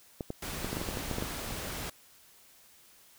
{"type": "clicks", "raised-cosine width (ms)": 2, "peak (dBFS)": -21, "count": 11, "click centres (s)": [0.208, 0.304, 0.646, 0.73, 0.769, 0.815, 0.888, 0.972, 1.113, 1.184, 1.224]}
{"type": "noise", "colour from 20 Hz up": "pink", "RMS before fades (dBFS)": -38, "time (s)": [0.42, 1.9], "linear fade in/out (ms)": 5}
{"effects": ["white hiss -59 dBFS RMS until 3.18 s"]}